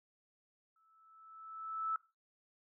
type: tone with exponential growth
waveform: sine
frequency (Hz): 1312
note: E6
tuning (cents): -9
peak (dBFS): -31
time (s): 0.76-1.96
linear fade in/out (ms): 2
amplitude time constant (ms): 260
effects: noise-tail reverb RT60 0.3 s tail -20 dB re dry